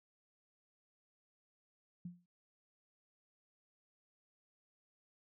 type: tone with exponential decay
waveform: sine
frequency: 175.9 Hz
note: F3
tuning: 13 cents sharp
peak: -40 dBFS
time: 2.05-2.26 s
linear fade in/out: 5 ms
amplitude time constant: 45 ms
effects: none